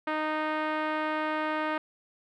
5% pulse tone with low-pass filter, 309.1 Hz, D#4, 11 cents flat, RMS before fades -30 dBFS, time 0.07-1.78 s, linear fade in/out 5 ms, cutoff 1400 Hz, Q 0.84, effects none

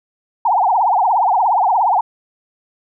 sine tone with vibrato, 830.6 Hz, G#5, in tune, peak -11 dBFS, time 0.45-2.01 s, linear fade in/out 5 ms, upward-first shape triangle, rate 17 Hz, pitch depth 290 cents each way, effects none

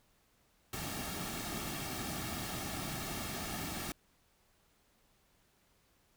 pink noise with comb filter, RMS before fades -40 dBFS, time 0.73-3.92 s, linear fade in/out 2 ms, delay 2 ms, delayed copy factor -0.6, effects pink hiss -71 dBFS RMS until 6.16 s

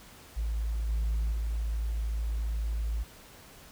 sine tone with level steps, 55 Hz, A1, in tune, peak -27 / -24 / -27 dBFS, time 0.36-3.04 s, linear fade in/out 20 ms, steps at 0.89 / 1.32 s, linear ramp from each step 2 ms, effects tanh soft clip ceiling -24 dBFS + pink hiss -52 dBFS RMS until 3.71 s

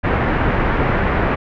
pink low-pass noise, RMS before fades -17 dBFS, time 0.03-1.36 s, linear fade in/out 20 ms, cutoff 2100 Hz, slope 24 dB/octave, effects none

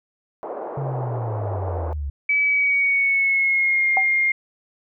pink band-pass noise, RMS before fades -31 dBFS, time 0.43-1.93 s, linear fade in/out 0 ms, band 410 to 880 Hz, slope 24 dB/octave
sine linear sweep, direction down, 140 to 68 Hz, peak -24 dBFS, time 0.77-2.1 s, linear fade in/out 5 ms
sine tone with pitch glide, 2290 to 2124 Hz, D7 to C7, -44 to +25 cents, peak -16 dBFS, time 2.29-4.32 s, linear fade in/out 5 ms, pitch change -131 cents, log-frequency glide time 2.43-3.89 s
sine tone with exponential decay, 768 Hz, G5, 36 cents flat, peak -14 dBFS, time 3.97-4.08 s, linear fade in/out 1 ms, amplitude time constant 22 ms
effects none

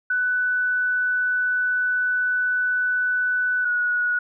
sine tone pair in turn, 1492 / 1461.3 Hz, F#6 / F#6, +14 / -22 cents, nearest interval unison, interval 36 cents, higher first, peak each -19 dBFS, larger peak neither, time 0.1-3.65 / 3.65-4.19 s, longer first, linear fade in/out 5 ms, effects none

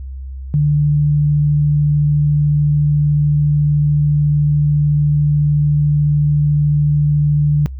sine tone, 147.7 Hz, D3, 10 cents sharp, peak -10 dBFS, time 0.54-7.66 s, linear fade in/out 0 ms, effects noise-tail reverb RT60 0.1 s tail -20 dB re dry + added 66 Hz sine -25 dBFS peak until 7.79 s

